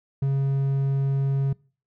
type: tone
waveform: triangle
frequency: 137.1 Hz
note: C#3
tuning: 19 cents flat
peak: -18 dBFS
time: 0.22-1.53 s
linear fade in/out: 5 ms
effects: noise-tail reverb RT60 0.4 s tail -24 dB re dry